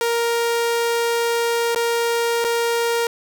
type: tone with dropouts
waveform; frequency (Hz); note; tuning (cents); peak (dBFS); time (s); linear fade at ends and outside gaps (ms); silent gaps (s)
sawtooth; 467.5; A#4; +5; -14; 0.01-3.07; 1; 1.748-1.759 / 2.442-2.447
effects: none